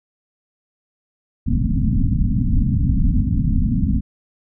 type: low-pass noise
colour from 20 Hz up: pink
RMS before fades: -17 dBFS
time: 1.46-4.01 s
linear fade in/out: 20 ms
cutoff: 270 Hz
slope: 96 dB/octave
effects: none